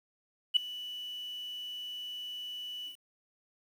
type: tone with ADSR envelope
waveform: sine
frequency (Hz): 2960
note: F#7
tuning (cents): 0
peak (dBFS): -17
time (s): 0.54-2.97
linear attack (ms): 25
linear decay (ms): 5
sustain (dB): -21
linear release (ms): 110
effects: tanh soft clip ceiling -15 dBFS + 9-bit